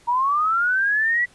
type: linear sweep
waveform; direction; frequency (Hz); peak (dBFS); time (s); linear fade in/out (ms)
sine; up; 934 to 1967; -17; 0.07-1.26; 20
effects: pink hiss -54 dBFS RMS until 1.34 s + resampled to 24000 Hz